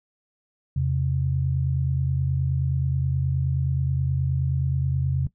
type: tone pair together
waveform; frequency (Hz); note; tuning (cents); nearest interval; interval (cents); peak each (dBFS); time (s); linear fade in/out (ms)
sine; 84.2 / 133.66; E2 / C3; +37 / +37; minor sixth; 800; -26 / -22; 0.76-5.27; 5
effects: noise-tail reverb RT60 0.1 s tail -17 dB re dry